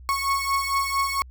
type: beating tone pair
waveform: 35% pulse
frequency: 1100 / 1104.4 Hz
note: C#6 / C#6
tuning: -14 / -7 cents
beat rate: 4.4 Hz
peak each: -23 / -24 dBFS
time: 0.09-1.22 s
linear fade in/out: 0 ms
effects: added 63 Hz sine -41 dBFS peak until 1.3 s